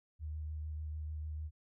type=tone with vibrato; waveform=sine; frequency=76.9 Hz; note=D#2; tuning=20 cents flat; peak=-38 dBFS; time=0.19-1.51 s; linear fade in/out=50 ms; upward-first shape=square; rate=6.7 Hz; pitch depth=14 cents each way; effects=none